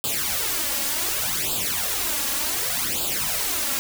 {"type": "noise with flanger", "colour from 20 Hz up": "white", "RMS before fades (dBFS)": -25, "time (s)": [0.04, 3.79], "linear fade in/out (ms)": 0, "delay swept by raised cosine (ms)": [0.25, 3.65], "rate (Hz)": 0.67, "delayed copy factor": 0.8, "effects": []}